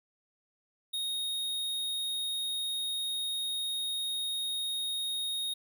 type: tone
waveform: square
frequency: 3729 Hz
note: A#7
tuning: in tune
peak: -32 dBFS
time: 0.93-5.54 s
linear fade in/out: 10 ms
effects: none